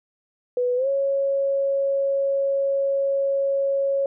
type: tone with pitch glide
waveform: sine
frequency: 493.9 to 551.2 Hz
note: B4 to C#5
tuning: 0 to -10 cents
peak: -19 dBFS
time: 0.57-4.06 s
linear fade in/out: 2 ms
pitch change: +190 cents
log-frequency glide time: 0.76-0.88 s
effects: none